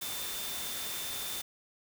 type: tone in noise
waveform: sine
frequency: 3566 Hz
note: A7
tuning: 22 cents sharp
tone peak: -42 dBFS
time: 0.01-1.42 s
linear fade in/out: 10 ms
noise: white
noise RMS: -38 dBFS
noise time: 0.01-1.42 s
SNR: -7 dB
effects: none